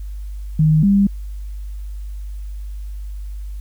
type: tone pair in turn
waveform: sine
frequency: 155.5 / 199.23 Hz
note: D#3 / G3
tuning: -1 / +28 cents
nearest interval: major third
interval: 429 cents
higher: second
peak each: -10 dBFS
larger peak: neither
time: 0.59-0.83 / 0.83-1.07 s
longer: neither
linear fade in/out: 5 ms
effects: added 50 Hz sine -26 dBFS peak until 3.6 s + white hiss -55 dBFS RMS until 3.6 s